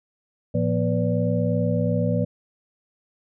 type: tone cluster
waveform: sine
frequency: 112.4 / 172.9 / 241.2 / 497.3 / 580 Hz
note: A2 / F3 / B3 / B4 / D5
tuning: +37 / -17 / -41 / +12 / -22 cents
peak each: -24 / -24 / -27 / -28 / -28 dBFS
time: 0.54-2.25 s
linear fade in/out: 10 ms
effects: none